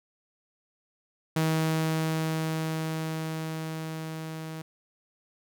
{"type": "tone with level ramp", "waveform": "sawtooth", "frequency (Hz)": 159.4, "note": "D#3", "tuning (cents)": 42, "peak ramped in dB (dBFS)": [-19, -32], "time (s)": [1.36, 4.62], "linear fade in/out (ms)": 5, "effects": []}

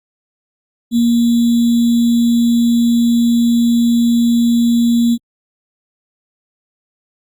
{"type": "tone with sample-and-hold", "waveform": "sine", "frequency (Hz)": 235, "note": "A#3", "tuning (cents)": 14, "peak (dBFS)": -9, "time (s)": [0.91, 5.18], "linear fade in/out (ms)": 50, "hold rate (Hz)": 3675, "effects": ["Opus 48 kbps"]}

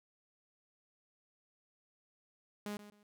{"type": "tone with echo", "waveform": "sawtooth", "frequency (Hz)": 207, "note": "G#3", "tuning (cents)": -5, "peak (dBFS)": -35, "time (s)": [2.66, 2.77], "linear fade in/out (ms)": 2, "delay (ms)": 130, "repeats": 2, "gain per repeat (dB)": -13, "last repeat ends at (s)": 3.03, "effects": []}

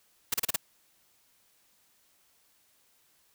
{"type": "noise bursts", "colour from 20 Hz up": "white", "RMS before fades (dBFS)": -27, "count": 5, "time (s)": [0.32, 0.561], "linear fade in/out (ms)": 5, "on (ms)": 21, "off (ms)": 34, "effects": ["white hiss -67 dBFS RMS until 3.34 s"]}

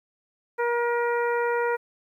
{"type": "harmonic tone", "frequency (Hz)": 475.4, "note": "A#4", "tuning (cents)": 34, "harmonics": [1, 2, 3, 4, 5], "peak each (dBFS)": [-24, -28, -31, -34, -40], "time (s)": [0.58, 1.77], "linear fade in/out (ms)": 20, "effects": ["10-bit"]}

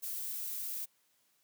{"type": "noise", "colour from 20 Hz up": "violet", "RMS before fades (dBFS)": -39, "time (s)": [0.02, 0.86], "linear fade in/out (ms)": 20, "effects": ["white hiss -73 dBFS RMS until 1.43 s", "high-pass 100 Hz 12 dB/octave"]}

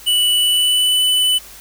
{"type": "tone with pitch glide", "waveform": "square", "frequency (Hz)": [2960, 2996], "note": ["F#7", "F#7"], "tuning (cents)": [0, 21], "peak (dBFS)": -13, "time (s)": [0.06, 1.39], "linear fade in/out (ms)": 20, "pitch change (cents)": 21, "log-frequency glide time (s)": [0.35, 1.03], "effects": ["added 50 Hz sine -48 dBFS peak until 1.6 s", "white hiss -39 dBFS RMS until 1.6 s"]}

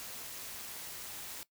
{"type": "noise with amplitude modulation", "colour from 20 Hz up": "white", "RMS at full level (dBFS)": -42, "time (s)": [0, 1.43], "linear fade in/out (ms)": 0, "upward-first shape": "sine", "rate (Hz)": 217, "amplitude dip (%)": 55, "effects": ["noise-tail reverb RT60 0.1 s tail -18 dB re dry"]}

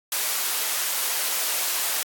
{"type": "high-pass noise", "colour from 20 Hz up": "white", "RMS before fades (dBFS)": -25, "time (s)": [0.12, 2.03], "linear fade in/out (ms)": 2, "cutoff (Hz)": 560, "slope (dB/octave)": 12, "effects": ["AAC 64 kbps"]}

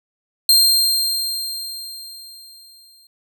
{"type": "tone with exponential decay", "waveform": "sawtooth", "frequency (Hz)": 4186, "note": "C8", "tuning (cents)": 0, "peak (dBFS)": -6, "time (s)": [0.49, 3.07], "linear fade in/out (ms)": 2, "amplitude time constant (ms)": 560, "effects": []}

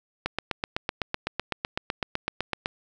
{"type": "click train", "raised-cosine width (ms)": 0.3, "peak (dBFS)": -10, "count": 20, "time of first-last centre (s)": [0.26, 2.659], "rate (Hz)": 7.92, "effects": []}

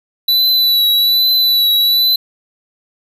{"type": "tone with vibrato", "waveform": "square", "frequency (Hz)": 3961, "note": "B7", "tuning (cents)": 4, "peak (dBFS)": -10, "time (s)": [0.28, 2.16], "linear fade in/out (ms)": 5, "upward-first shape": "triangle", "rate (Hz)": 1.2, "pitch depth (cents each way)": 35, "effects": []}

